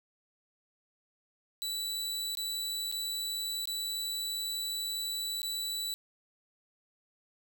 sawtooth tone with dropouts, 3951 Hz, B7, in tune, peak -30 dBFS, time 1.62-5.94 s, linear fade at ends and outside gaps 0 ms, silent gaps 2.351-2.372 / 2.915-2.924 / 3.655-3.674 / 5.418-5.43 s, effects none

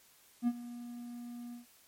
triangle tone with ADSR envelope, 240 Hz, B3, 49 cents flat, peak -23 dBFS, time 0.42-1.66 s, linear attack 54 ms, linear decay 48 ms, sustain -17 dB, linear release 130 ms, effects white hiss -63 dBFS RMS until 1.87 s + MP3 64 kbps

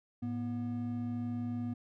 triangle tone pair together, 108.2 / 241.9 Hz, A2 / B3, -29 / -36 cents, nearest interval octave + major second, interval 1393 cents, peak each -37 / -33 dBFS, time 0.22-1.74 s, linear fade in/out 10 ms, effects none

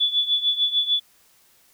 sine tone with tremolo, 3446 Hz, A7, 37 cents flat, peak -15 dBFS, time 0-1 s, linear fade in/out 10 ms, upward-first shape triangle, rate 6.7 Hz, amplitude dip 85%, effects white hiss -58 dBFS RMS until 1.73 s

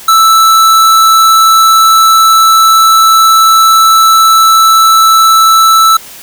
square tone, 1318.5 Hz, E6, in tune, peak -3 dBFS, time 0.08-5.97 s, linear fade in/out 5 ms, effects white hiss -30 dBFS RMS until 6.22 s

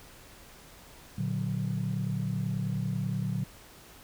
sine chord, Bb augmented, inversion none, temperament equal, 116.54 / 146.83 / 185 Hz, Bb2 / D3 / F#3, 0 / 0 / 0 cents, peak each -32 dBFS, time 1.18-3.44 s, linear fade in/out 5 ms, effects tanh soft clip ceiling -21 dBFS + pink hiss -52 dBFS RMS until 4.03 s

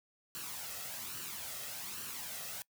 white noise with flanger, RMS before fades -43 dBFS, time 0.35-2.62 s, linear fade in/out 0 ms, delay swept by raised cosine 0.68 to 1.57 ms, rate 1.2 Hz, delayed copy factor +0.55, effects noise-tail reverb RT60 0.1 s tail -23 dB re dry + high-pass 80 Hz 12 dB/octave

